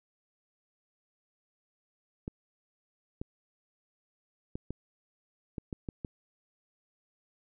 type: clicks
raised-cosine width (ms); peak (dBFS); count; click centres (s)
3; -23; 8; 2.279 / 3.215 / 4.555 / 4.706 / 5.582 / 5.728 / 5.888 / 6.048
effects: none